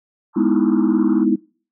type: band-pass noise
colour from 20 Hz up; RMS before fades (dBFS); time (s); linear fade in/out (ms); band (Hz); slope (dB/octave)
white; -37; 0.33-1.26; 50; 800 to 1400; 96
type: chord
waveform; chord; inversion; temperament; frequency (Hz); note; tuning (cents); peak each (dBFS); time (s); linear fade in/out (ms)
sine; E major seventh; first; equal; 207.7 / 246.9 / 311.1 / 329.6; G#3 / B3 / D#4 / E4; 0 / 0 / 0 / 0; -19; 0.36-1.36; 10
effects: noise-tail reverb RT60 0.4 s tail -24 dB re dry